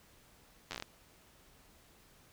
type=slowing click train; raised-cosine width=0.2 ms; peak=-22 dBFS; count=8; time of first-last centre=0.71-0.824 s; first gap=10 ms; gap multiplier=1.16; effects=pink hiss -63 dBFS RMS until 2.32 s